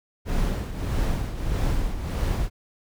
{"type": "noise with tremolo", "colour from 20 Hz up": "brown", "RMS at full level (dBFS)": -22, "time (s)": [0.25, 2.5], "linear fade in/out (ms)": 50, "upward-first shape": "triangle", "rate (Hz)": 1.6, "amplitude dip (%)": 70, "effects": []}